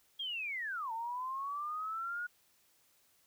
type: linear two-way sweep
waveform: sine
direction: down then up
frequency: 3292 to 889 to 1456 Hz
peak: -36 dBFS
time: 0.19-2.27 s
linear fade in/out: 10 ms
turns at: 0.92 s
effects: white hiss -70 dBFS RMS until 3.26 s